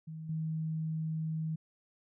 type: tone with level steps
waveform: sine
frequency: 158.8 Hz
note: D#3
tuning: 36 cents sharp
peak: -40 / -32 dBFS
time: 0.07-1.56 s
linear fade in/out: 10 ms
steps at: 0.29 s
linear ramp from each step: 5 ms
effects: none